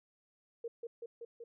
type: tone with echo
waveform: sine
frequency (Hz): 466.2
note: A#4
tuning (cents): 0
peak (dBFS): -37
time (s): 0.64-0.68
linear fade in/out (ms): 5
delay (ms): 190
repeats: 4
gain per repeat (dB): -2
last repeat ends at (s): 1.44
effects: none